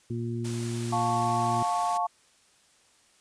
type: harmonic tone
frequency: 117.4 Hz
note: A#2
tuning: 13 cents sharp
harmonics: 1 / 2 / 3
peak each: -31 / -34 / -36 dBFS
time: 0.1-1.63 s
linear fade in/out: 5 ms
type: noise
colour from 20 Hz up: white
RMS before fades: -40 dBFS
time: 0.44-1.98 s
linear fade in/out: 10 ms
type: chord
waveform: sine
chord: F augmented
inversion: none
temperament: equal with one note detuned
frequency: 706.6 / 880 / 1108.7 Hz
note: F5 / A5 / C#6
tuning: +20 / 0 / 0 cents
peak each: -28 / -29 / -30 dBFS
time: 0.92-2.07 s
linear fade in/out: 10 ms
effects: white hiss -62 dBFS RMS until 3.2 s + resampled to 22050 Hz